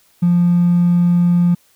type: tone with hard clipping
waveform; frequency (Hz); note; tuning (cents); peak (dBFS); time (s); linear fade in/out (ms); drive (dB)
triangle; 174.61; F3; 0; -10; 0.22-1.55; 10; 3
effects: white hiss -55 dBFS RMS until 1.75 s